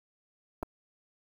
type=clicks; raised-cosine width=1 ms; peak=-21 dBFS; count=2; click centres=0.628 / 0.631 s; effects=8-bit